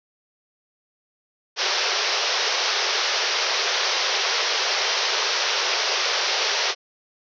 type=band-pass noise; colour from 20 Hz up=white; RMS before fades=-23 dBFS; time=1.56-6.75 s; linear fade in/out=50 ms; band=370 to 5900 Hz; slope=96 dB/octave; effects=none